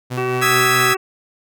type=tone with tremolo; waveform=sawtooth; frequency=125.5 Hz; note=B2; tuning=28 cents sharp; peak=-18 dBFS; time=0.1-0.94 s; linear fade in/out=20 ms; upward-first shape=triangle; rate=4.7 Hz; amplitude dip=40%
type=harmonic tone; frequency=379.6 Hz; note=F#4; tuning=44 cents sharp; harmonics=1 / 2 / 3 / 4 / 5 / 6 / 7; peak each=-21 / -29 / -27 / -33 / -35 / -38 / -31 dBFS; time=0.17-0.97 s; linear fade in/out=10 ms
type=chord; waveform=35% pulse; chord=E major seventh; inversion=third; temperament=equal; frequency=1244.5 / 1318.5 / 1661.2 / 1975.5 Hz; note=D#6 / E6 / G#6 / B6; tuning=0 / 0 / 0 / 0 cents; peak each=-19 / -18 / -18 / -18 dBFS; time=0.41-0.95 s; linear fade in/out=20 ms
effects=none

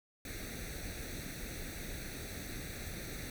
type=noise with comb filter; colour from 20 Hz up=pink; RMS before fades=-43 dBFS; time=0.25-3.3 s; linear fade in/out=2 ms; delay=0.49 ms; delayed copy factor=+0.8; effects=none

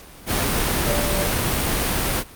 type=tone in noise; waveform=sine; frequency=584 Hz; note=D5; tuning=10 cents flat; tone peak=-25 dBFS; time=0.84-1.29 s; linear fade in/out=50 ms; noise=pink; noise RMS=-21 dBFS; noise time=0.26-2.24 s; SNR=-7 dB; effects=pink hiss -43 dBFS RMS until 2.35 s + Opus 48 kbps

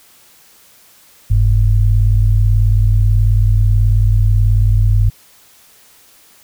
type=tone pair together; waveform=sine; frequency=45.49 / 103.9 Hz; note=F#1 / G#2; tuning=-29 / +1 cents; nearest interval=octave + major second; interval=1430 cents; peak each=-11 dBFS; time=1.3-5.1 s; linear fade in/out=10 ms; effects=white hiss -47 dBFS RMS until 6.43 s

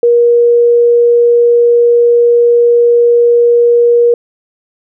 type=tone; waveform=sine; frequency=475.2 Hz; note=A#4; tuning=33 cents sharp; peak=-4 dBFS; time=0.03-4.14 s; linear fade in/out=2 ms; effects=none

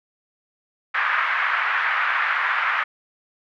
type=band-pass noise; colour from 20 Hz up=pink; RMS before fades=-22 dBFS; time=0.94-2.84 s; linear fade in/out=10 ms; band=1200 to 2000 Hz; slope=24 dB/octave; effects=none

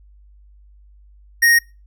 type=tone; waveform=square; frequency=1864.7 Hz; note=A#6; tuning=in tune; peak=-11 dBFS; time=1.42-1.59 s; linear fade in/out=10 ms; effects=noise-tail reverb RT60 0.3 s tail -26 dB re dry + added 50 Hz sine -45 dBFS peak until 1.86 s

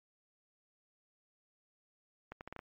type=accelerating click train; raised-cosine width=0.5 ms; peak=-29 dBFS; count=6; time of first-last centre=2.32-2.592 s; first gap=89 ms; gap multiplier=0.75; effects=MP3 48 kbps

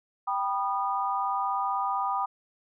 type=chord; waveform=sine; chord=G augmented; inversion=none; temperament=just; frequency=784 / 980 / 1225 Hz; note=G5 / B5 / D#6; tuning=0 / -14 / -27 cents; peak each=-30 dBFS; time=0.27-2.26 s; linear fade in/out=10 ms; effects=none

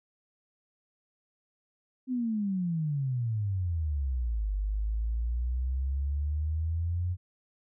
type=exponential two-way sweep; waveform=sine; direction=down then up; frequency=261.6 to 49 to 91 Hz; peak=-27 dBFS; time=2.07-7.17 s; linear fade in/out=50 ms; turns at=4.53 s; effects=none

